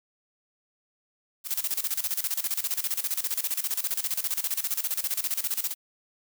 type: noise with tremolo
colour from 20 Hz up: blue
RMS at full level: -27 dBFS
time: 1.44-5.75 s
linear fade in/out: 50 ms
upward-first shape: square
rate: 15 Hz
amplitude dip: 80%
effects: none